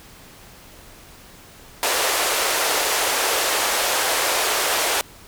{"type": "band-pass noise", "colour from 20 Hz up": "pink", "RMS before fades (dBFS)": -21, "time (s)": [1.83, 5.01], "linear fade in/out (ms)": 0, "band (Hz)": [440, 14000], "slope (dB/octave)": 24, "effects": ["pink hiss -45 dBFS RMS until 5.27 s"]}